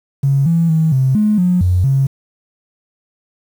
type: tone with pitch steps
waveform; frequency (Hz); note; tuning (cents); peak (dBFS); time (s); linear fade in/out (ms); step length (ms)
triangle; 138.1 / 166.8 / 159.7 / 131.8 / 211.9 / 179.5 / 90.3 / 135.7; C#3 / E3 / D#3 / C3 / G#3 / F3 / F#2 / C#3; -6 / +21 / +45 / +13 / +35 / +48 / -42 / -36; -6; 0.23-2.07; 10; 230
effects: tanh soft clip ceiling -8 dBFS + 7-bit